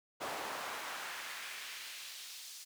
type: noise with high-pass filter sweep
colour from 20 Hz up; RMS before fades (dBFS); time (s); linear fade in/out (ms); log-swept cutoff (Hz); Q
brown; -44; 0.2-2.65; 20; 640 to 5300; 1.1
effects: none